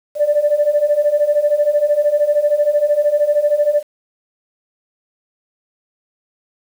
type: beating tone pair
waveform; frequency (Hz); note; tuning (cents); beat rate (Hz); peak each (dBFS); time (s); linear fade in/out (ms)
sine; 581 / 594; D5 / D5; -19 / +20; 13; -16 / -13; 0.15-3.83; 50
effects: tanh soft clip ceiling -5 dBFS + 7-bit